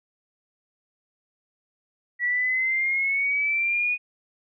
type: exponential sweep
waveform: sine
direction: up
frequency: 1935 to 2477 Hz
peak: -21 dBFS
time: 2.19-3.98 s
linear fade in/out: 50 ms
effects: none